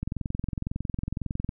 click train, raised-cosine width 5 ms, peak -17 dBFS, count 33, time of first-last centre 0.03-1.491 s, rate 21.9 Hz, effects none

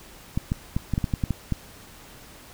clicks, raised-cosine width 5 ms, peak -11 dBFS, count 10, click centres 0.375 / 0.519 / 0.765 / 0.937 / 0.979 / 1.042 / 1.138 / 1.238 / 1.307 / 1.523 s, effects pink hiss -47 dBFS RMS until 2.53 s

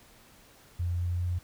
sine tone with pitch steps, 87.31 / 87.97 / 88.63 Hz, F2 / F2 / F2, 0 / +13 / +26 cents, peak -27 dBFS, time 0.79-1.39 s, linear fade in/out 10 ms, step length 200 ms, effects pink hiss -57 dBFS RMS until 1.43 s

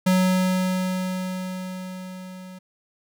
square tone with level ramp, 185 Hz, F#3, in tune, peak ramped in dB -16 to -39 dBFS, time 0.06-2.59 s, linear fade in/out 10 ms, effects none

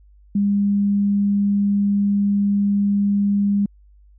sine tone, 201.9 Hz, G#3, 49 cents flat, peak -15 dBFS, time 0.35-3.66 s, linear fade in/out 5 ms, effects added 50 Hz sine -47 dBFS peak until 4.18 s

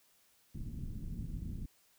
pink low-pass noise, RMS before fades -41 dBFS, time 0.54-1.66 s, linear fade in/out 5 ms, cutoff 230 Hz, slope 24 dB/octave, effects white hiss -69 dBFS RMS until 1.98 s

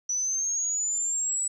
sine linear sweep, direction up, 5900 to 7902 Hz, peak -25 dBFS, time 0.09-1.48 s, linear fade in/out 5 ms, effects 10-bit

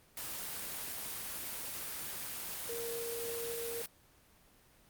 sine tone in noise, 466.2 Hz, A#4, in tune, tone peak -39 dBFS, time 2.69-3.82 s, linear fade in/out 2 ms, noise white, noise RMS -41 dBFS, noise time 0.17-3.86 s, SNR -1 dB, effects pink hiss -64 dBFS RMS until 4.89 s + Opus 24 kbps

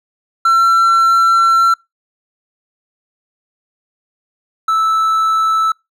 triangle tone pair in turn, 1351 / 1314.1 Hz, E6 / E6, +42 / -6 cents, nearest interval unison, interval 48 cents, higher first, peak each -6 / -9 dBFS, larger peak first, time 0.45-1.74 / 4.68-5.72 s, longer first, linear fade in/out 5 ms, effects noise-tail reverb RT60 0.2 s tail -26 dB re dry

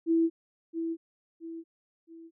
sine tone with echo, 329.6 Hz, E4, in tune, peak -21 dBFS, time 0.06-0.3 s, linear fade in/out 50 ms, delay 670 ms, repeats 3, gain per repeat -8 dB, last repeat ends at 2.31 s, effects none

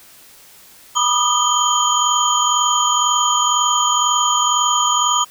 sine tone cluster, 976 / 1203 / 1245 / 3140 / 6760 Hz, B5 / D6 / D#6 / G7 / G#8, -21 / +41 / +1 / +2 / +30 cents, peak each -20 dBFS, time 0.95-5.25 s, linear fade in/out 20 ms, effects white hiss -45 dBFS RMS until 5.3 s

